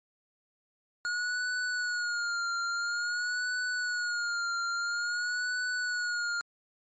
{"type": "tone with vibrato", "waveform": "square", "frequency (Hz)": 1437, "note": "F6", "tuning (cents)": 49, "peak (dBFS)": -30, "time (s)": [1.05, 6.41], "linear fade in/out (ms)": 0, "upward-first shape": "sine", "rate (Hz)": 0.49, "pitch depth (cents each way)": 60, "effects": ["MP3 32 kbps"]}